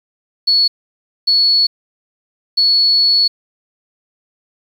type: tone bursts at uneven times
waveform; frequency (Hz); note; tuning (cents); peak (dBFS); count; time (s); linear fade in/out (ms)
sine; 4399; C#8; -14; -9; 3; 0.47-0.68 / 1.27-1.67 / 2.57-3.28; 10
effects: 7-bit